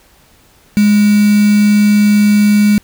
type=tone with quantisation; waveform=sine; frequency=207.7 Hz; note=G#3; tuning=in tune; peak=-6 dBFS; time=0.77-2.78 s; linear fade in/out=0 ms; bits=3; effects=pink hiss -48 dBFS RMS until 2.83 s